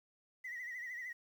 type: tone with vibrato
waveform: sine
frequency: 1956 Hz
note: B6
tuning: 17 cents flat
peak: -40 dBFS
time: 0.44-1.13 s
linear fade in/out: 10 ms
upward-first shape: sine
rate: 13 Hz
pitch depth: 73 cents each way
effects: tanh soft clip ceiling -38 dBFS + 11-bit